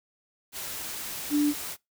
sine tone in noise, 293.7 Hz, D4, in tune, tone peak -20 dBFS, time 1.3-1.54 s, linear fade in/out 50 ms, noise white, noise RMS -36 dBFS, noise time 0.52-1.77 s, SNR +13 dB, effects noise-tail reverb RT60 0.2 s tail -24 dB re dry

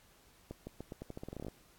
accelerating click train, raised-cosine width 2 ms, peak -29 dBFS, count 16, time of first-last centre 0.51-1.483 s, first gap 160 ms, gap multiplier 0.85, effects pink hiss -64 dBFS RMS until 1.78 s + AAC 64 kbps

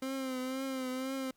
30% pulse tone with vibrato, 261.6 Hz, C4, in tune, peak -32 dBFS, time 0.02-1.31 s, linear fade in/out 5 ms, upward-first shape triangle, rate 2 Hz, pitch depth 53 cents each way, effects pink hiss -73 dBFS RMS until 1.36 s

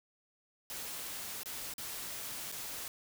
white noise with dropouts, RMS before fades -42 dBFS, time 0.7-2.88 s, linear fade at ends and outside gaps 1 ms, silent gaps 1.433-1.458 / 1.738-1.781 / 2.517-2.523 s, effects none

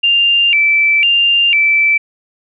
sine tone with vibrato, 2548 Hz, D#7, 41 cents sharp, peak -8 dBFS, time 0.03-1.98 s, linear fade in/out 10 ms, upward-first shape square, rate 1 Hz, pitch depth 160 cents each way, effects none

